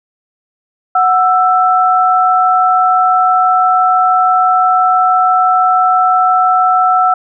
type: tone pair together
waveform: sine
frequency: 737.9 / 1327 Hz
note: F#5 / E6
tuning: -5 / +11 cents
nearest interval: minor seventh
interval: 1016 cents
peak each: -10 dBFS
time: 0.95-7.14 s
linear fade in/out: 5 ms
effects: none